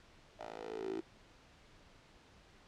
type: tone with high-pass filter sweep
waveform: 10% pulse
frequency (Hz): 55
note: A1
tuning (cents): 0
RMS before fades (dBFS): -43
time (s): 0.39-1.01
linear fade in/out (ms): 10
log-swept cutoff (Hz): 620 to 340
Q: 9.2
effects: pink hiss -62 dBFS RMS until 2.67 s + low-pass 5000 Hz 12 dB/octave